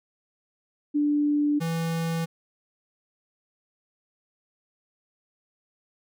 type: tone pair in turn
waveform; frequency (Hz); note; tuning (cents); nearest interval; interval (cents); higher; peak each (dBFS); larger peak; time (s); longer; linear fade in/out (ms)
sine / square; 293.7 / 165.07; D4 / E3; 0 / +3; minor seventh; 997; first; -20 / -26; first; 0.94-1.6 / 1.6-2.26; neither; 20
effects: none